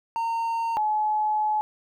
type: tone pair in turn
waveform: triangle / sine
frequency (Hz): 917 / 853.1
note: A#5 / G#5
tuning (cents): -29 / +46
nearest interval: minor second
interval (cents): 125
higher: first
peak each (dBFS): -22 / -21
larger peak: second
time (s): 0.16-0.77 / 0.77-1.61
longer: second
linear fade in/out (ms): 0
effects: none